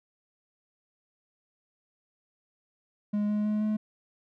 triangle tone with pitch steps, 207.7 / 209.7 / 211.8 / 213.9 Hz, G#3 / G#3 / G#3 / A3, 0 / +17 / +34 / -49 cents, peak -23 dBFS, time 3.13-3.77 s, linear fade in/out 10 ms, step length 160 ms, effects none

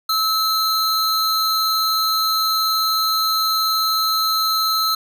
square tone pair together, 1300 / 4127 Hz, E6 / C8, -24 / -25 cents, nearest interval octave + minor sixth, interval 1999 cents, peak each -20 dBFS, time 0.09-4.95 s, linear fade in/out 5 ms, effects none

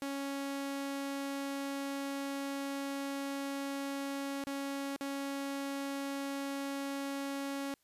sawtooth tone with dropouts, 277.2 Hz, C#4, in tune, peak -32 dBFS, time 0.02-7.74 s, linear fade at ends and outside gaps 0 ms, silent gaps 4.439-4.47 / 4.963-5.01 s, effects white hiss -74 dBFS RMS until 7.83 s + resampled to 32000 Hz

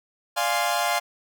sawtooth chord, D half-diminished seventh, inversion none, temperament equal, 587.3 / 698.5 / 830.6 / 1046.5 Hz, D5 / F5 / Ab5 / C6, 0 / 0 / 0 / 0 cents, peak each -27 / -21 / -24 / -25 dBFS, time 0.36-1 s, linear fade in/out 20 ms, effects none

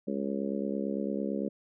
harmonic tone, 68.9 Hz, C#2, 10 cents flat, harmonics 3 / 4 / 5 / 6 / 7 / 8, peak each -33 / -36 / -39 / -38 / -40 / -39 dBFS, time 0.07-1.49 s, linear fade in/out 10 ms, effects none

